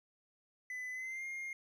triangle tone with pitch glide, 2006 to 2125 Hz, B6 to C7, +26 to +26 cents, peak -38 dBFS, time 0.7-1.53 s, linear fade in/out 2 ms, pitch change +100 cents, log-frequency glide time 0.92-1.25 s, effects none

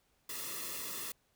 white noise with comb filter, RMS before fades -41 dBFS, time 0.29-1.12 s, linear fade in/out 5 ms, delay 1.3 ms, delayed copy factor -0.95, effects pink hiss -74 dBFS RMS until 1.35 s

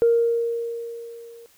sine tone with level ramp, 466.2 Hz, A#4, in tune, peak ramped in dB -12 to -42 dBFS, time 0.02-1.46 s, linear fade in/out 0 ms, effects tanh soft clip ceiling -9 dBFS + white hiss -57 dBFS RMS until 1.57 s

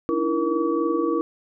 sine tone cluster, 289.3 / 310.2 / 333.4 / 471.1 / 1140 Hz, D4 / D#4 / E4 / A#4 / C#6, -26 / -5 / +20 / +18 / +48 cents, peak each -29 / -30 / -23 / -25 / -29 dBFS, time 0.09-1.21 s, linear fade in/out 0 ms, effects none

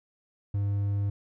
triangle tone, 100.8 Hz, G2, 49 cents sharp, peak -23 dBFS, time 0.54-1.1 s, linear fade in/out 5 ms, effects none

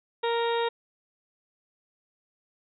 harmonic tone, 466.2 Hz, A#4, in tune, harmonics 1 / 2 / 3 / 4 / 5 / 6 / 7 / 8, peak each -26 / -29 / -38 / -38 / -43 / -43 / -43 / -37 dBFS, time 0.23-0.69 s, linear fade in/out 10 ms, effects none

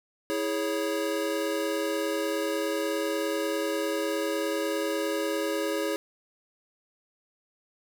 square chord, C# minor, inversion first, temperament equal with one note detuned, 325.3 / 415.3 / 554.4 Hz, E4 / G#4 / C#5, -23 / 0 / 0 cents, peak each -32 / -32 / -32 dBFS, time 0.3-5.96 s, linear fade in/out 0 ms, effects none

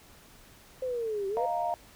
sine linear two-way sweep, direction down then up, 523.3 to 382.6 to 523.3 Hz, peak -29 dBFS, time 0.82-1.46 s, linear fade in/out 5 ms, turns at 1.28 s
sine chord, Eb suspended second, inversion none, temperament equal, 622.3 / 698.5 / 932.3 Hz, Eb5 / F5 / Bb5, 0 / 0 / 0 cents, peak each -35 / -29 / -33 dBFS, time 1.37-1.74 s, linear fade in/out 0 ms
effects tanh soft clip ceiling -16 dBFS + pink hiss -55 dBFS RMS until 1.95 s

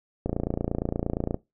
click train, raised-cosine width 2 ms, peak -13 dBFS, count 32, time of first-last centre 0.26-1.344 s, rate 28.6 Hz, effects noise-tail reverb RT60 0.2 s tail -19 dB re dry

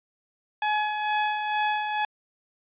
sawtooth tone with tremolo, 846 Hz, G#5, 32 cents sharp, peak -18 dBFS, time 0.62-2.05 s, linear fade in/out 2 ms, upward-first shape sine, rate 2.2 Hz, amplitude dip 45%, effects resampled to 8000 Hz

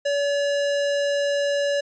square tone, 570 Hz, C#5, 48 cents sharp, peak -21 dBFS, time 0.05-1.81 s, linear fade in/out 10 ms, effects resampled to 16000 Hz

